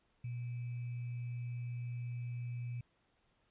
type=tone with sample-and-hold; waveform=sine; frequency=120.7 Hz; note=B2; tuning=39 cents flat; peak=-38 dBFS; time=0.24-2.81 s; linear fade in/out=5 ms; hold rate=2450 Hz; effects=pink hiss -75 dBFS RMS until 3.5 s + resampled to 8000 Hz